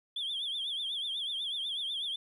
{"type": "tone with vibrato", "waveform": "sine", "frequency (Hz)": 3365, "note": "G#7", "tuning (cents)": 22, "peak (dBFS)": -31, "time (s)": [0.16, 2.16], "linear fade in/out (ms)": 5, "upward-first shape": "triangle", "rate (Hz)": 8.1, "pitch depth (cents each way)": 140, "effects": ["tanh soft clip ceiling -30 dBFS", "12-bit"]}